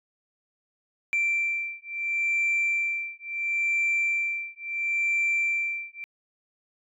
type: beating tone pair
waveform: sine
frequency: 2349 / 2349.73 Hz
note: D7 / D7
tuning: 0 / 0 cents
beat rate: 0.73 Hz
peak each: -26 dBFS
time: 1.13-6.04 s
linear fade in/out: 0 ms
effects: tanh soft clip ceiling -19 dBFS